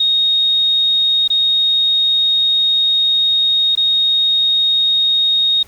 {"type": "tone with dropouts", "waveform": "sine", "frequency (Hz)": 3729, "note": "A#7", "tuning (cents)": 0, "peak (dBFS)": -11, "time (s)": [0, 5.63], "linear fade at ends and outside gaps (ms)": 5, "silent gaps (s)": [[1.278, 1.301], [3.753, 3.773]], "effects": ["pink hiss -46 dBFS RMS until 5.67 s"]}